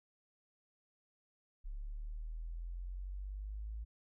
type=exponential sweep; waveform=sine; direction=up; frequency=34.65 to 55 Hz; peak=-40 dBFS; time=1.64-3.85 s; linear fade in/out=20 ms; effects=none

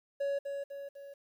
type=tone with echo; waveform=triangle; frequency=560 Hz; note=C#5; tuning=18 cents sharp; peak=-28 dBFS; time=0.2-0.39 s; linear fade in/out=10 ms; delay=250 ms; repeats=3; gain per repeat=-5 dB; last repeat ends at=1.14 s; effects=11-bit

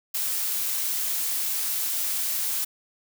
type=noise; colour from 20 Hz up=blue; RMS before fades=-27 dBFS; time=0.14-2.65 s; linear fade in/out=10 ms; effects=none

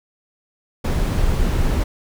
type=noise; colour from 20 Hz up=brown; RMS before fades=-18 dBFS; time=0.84-1.84 s; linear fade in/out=10 ms; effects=none

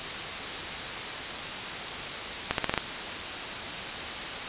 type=accelerating click train; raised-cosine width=0.3 ms; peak=-8 dBFS; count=6; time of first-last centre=2.51-2.777 s; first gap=72 ms; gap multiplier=0.85; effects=white hiss -33 dBFS RMS until 4.48 s + resampled to 8000 Hz

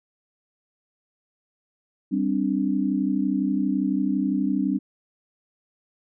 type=chord; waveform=sine; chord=G suspended fourth; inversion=none; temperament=equal; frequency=196 / 261.6 / 293.7 Hz; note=G3 / C4 / D4; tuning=0 / 0 / 0 cents; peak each=-25 dBFS; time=2.11-4.79 s; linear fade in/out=20 ms; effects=none

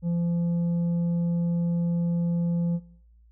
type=tone with tanh clipping; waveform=sine; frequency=171.2 Hz; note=F3; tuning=34 cents flat; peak=-24 dBFS; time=0.02-2.8 s; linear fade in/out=50 ms; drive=5 dB; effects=noise-tail reverb RT60 0.7 s tail -21 dB re dry + added 57 Hz sine -53 dBFS peak until 3.31 s

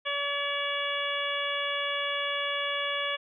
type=harmonic tone with a mistuned harmonic; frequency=570 Hz; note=C#5; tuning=48 cents sharp; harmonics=1 / 2 / 3 / 4 / 5 / 6; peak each=-35 / -35 / -35 / -35 / -35 / -35 dBFS; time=0.05-3.17 s; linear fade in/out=20 ms; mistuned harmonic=6; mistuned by=-18 cents; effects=none

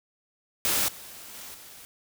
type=noise with level steps; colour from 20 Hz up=white; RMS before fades=-25 / -44 / -42 / -47 dBFS; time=0.65-1.85 s; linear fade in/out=0 ms; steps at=0.88 / 1.34 / 1.54 s; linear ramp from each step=5 ms; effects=none

